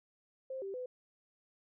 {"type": "tone with pitch steps", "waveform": "sine", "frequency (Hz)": [526, 390.6, 503], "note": ["C5", "G4", "B4"], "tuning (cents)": [9, -6, 32], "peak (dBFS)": -38, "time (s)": [0.5, 0.86], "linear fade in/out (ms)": 5, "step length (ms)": 120, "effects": []}